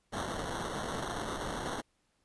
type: noise with sample-and-hold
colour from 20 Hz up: blue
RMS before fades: -37 dBFS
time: 0.12-1.82 s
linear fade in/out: 20 ms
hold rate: 2450 Hz
effects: pink hiss -75 dBFS RMS until 2.24 s + resampled to 24000 Hz